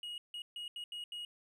triangle tone bursts at uneven times, 2888 Hz, F#7, 43 cents flat, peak -39 dBFS, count 6, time 0.03-0.18 / 0.34-0.42 / 0.56-0.68 / 0.76-0.84 / 0.92-1.04 / 1.12-1.25 s, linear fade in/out 2 ms, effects none

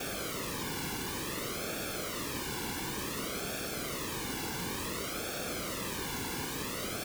pink noise with flanger, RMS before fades -37 dBFS, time 0-7.04 s, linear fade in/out 5 ms, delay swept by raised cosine 1 to 1.62 ms, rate 0.56 Hz, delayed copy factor -0.8, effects none

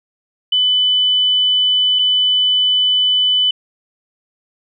sine tone pair in turn, 3000 / 3000 Hz, F#7 / F#7, +23 / +23 cents, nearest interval unison, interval 0 cents, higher neither, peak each -11 dBFS, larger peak neither, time 0.52-1.99 / 1.99-3.51 s, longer second, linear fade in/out 5 ms, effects none

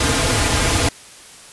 pink noise with comb filter, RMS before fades -17 dBFS, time 0-0.89 s, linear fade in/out 5 ms, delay 5.3 ms, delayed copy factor -0.7, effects white hiss -41 dBFS RMS until 1.52 s + resampled to 24000 Hz

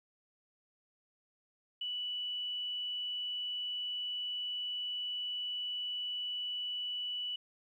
sine tone, 2960 Hz, F#7, in tune, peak -35 dBFS, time 1.81-7.36 s, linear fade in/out 5 ms, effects 12-bit

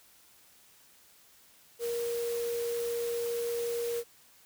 sine tone in noise, 471 Hz, A#4, 18 cents sharp, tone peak -30 dBFS, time 1.79-4.04 s, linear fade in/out 50 ms, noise white, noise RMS -43 dBFS, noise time 1.79-4.04 s, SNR +10 dB, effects white hiss -60 dBFS RMS until 4.45 s

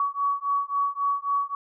sine beating tone pair, 1127 / 1130.7 Hz, C#6 / C#6, +28 / +34 cents, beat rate 3.7 Hz, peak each -26 dBFS, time 0-1.55 s, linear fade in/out 2 ms, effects none

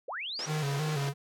sine linear sweep, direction up, 411.5 to 5880 Hz, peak -34 dBFS, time 0.08-0.46 s, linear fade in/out 5 ms
pink band-pass noise, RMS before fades -41 dBFS, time 0.39-1.09 s, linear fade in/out 2 ms, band 290 to 7000 Hz, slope 24 dB/octave
square tone with vibrato, 146.8 Hz, D3, in tune, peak -30 dBFS, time 0.46-1.14 s, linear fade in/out 50 ms, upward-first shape square, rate 3 Hz, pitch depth 81 cents each way
effects none

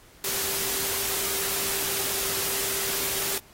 sine tone in noise, 392 Hz, G4, in tune, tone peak -39 dBFS, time 0.24-3.38 s, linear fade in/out 2 ms, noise white, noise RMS -28 dBFS, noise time 0.24-3.38 s, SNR -14 dB, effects pink hiss -54 dBFS RMS until 3.53 s + AAC 48 kbps

